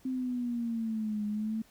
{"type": "exponential two-way sweep", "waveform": "sine", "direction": "down then up", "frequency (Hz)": [261.6, 207.7, 223.3], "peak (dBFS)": -30, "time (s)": [0.05, 1.62], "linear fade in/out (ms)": 5, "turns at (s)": 1.26, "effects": ["pink hiss -62 dBFS RMS until 1.7 s"]}